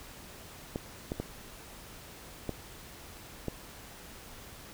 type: clicks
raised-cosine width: 2 ms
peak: -19 dBFS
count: 5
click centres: 0.759 / 1.119 / 1.2 / 2.493 / 3.483 s
effects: pink hiss -49 dBFS RMS until 4.73 s